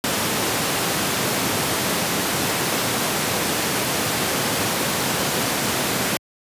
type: high-pass noise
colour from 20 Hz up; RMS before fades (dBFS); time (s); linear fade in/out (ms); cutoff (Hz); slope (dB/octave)
pink; -22; 0.04-6.17; 0; 140; 12
effects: high-pass 80 Hz 12 dB/octave + resampled to 32000 Hz